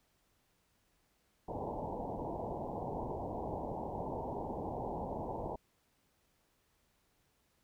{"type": "low-pass noise", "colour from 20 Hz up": "white", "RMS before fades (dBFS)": -40, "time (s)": [1.48, 5.56], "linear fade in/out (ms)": 5, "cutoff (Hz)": 950, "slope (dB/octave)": 96, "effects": ["pink hiss -75 dBFS RMS until 7.63 s"]}